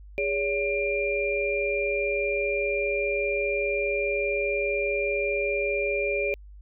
sine tone cluster, 409.9 / 565 / 2389 Hz, G#4 / C#5 / D7, -23 / +33 / +29 cents, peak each -28 dBFS, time 0.18-6.34 s, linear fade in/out 0 ms, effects added 50 Hz sine -43 dBFS peak until 6.61 s

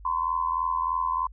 sine tone with amplitude modulation, 1026 Hz, C6, 34 cents flat, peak -20 dBFS, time 0.05-1.27 s, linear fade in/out 5 ms, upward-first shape sine, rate 83.2 Hz, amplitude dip 80%, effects added 50 Hz sine -43 dBFS peak until 1.32 s

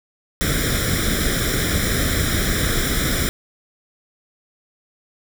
pink noise with comb filter, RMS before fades -20 dBFS, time 0.41-3.29 s, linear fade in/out 0 ms, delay 0.55 ms, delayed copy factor +0.9, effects none

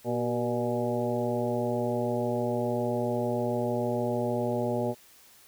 harmonic tone with a mistuned harmonic, 120 Hz, B2, 49 cents flat, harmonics 1 / 2 / 3 / 4 / 5 / 6 / 7, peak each -34 / -32 / -33 / -33 / -32 / -41 / -37 dBFS, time 0.04-4.95 s, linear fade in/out 50 ms, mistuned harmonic 3, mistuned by +62 cents, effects white hiss -56 dBFS RMS until 5.47 s

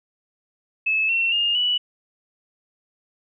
sine tone with pitch steps, 2600 / 2712 / 2829 / 2951 Hz, E7 / E7 / F7 / F#7, -24 / +49 / +22 / -5 cents, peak -18 dBFS, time 0.86-1.78 s, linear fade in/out 10 ms, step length 230 ms, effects none

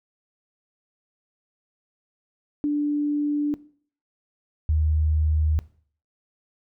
sine tone pair in turn, 293.4 / 77.38 Hz, D4 / D#2, -2 / -9 cents, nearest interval octave + major seventh, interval 2307 cents, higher first, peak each -20 / -18 dBFS, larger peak second, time 2.64-3.54 / 4.69-5.59 s, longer neither, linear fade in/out 0 ms, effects noise-tail reverb RT60 0.5 s tail -19 dB re dry

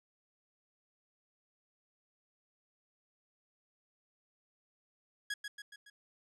sawtooth tone with echo, 1663 Hz, G#6, 2 cents sharp, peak -31 dBFS, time 5.3-5.34 s, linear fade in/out 5 ms, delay 140 ms, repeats 4, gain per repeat -5 dB, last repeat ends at 5.9 s, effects low-pass 9000 Hz 12 dB/octave

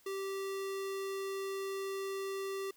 square tone, 389.6 Hz, G4, 11 cents flat, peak -37 dBFS, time 0.06-2.71 s, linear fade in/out 5 ms, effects white hiss -66 dBFS RMS until 2.76 s

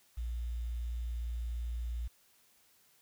sine tone with quantisation, 58.7 Hz, A#1, 13 cents sharp, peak -34 dBFS, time 0.17-2.08 s, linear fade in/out 10 ms, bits 10, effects white hiss -67 dBFS RMS until 3.01 s

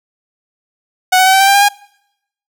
sawtooth tone with pitch steps, 740 / 750.3 / 760.8 / 771.4 / 782.2 / 793.1 / 804.2 / 815.4 Hz, F#5 / F#5 / F#5 / G5 / G5 / G5 / G5 / G#5, 0 / +24 / +48 / -28 / -4 / +20 / +44 / -32 cents, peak -3 dBFS, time 1.12-1.688 s, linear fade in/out 10 ms, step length 71 ms, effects noise-tail reverb RT60 0.8 s tail -25 dB re dry

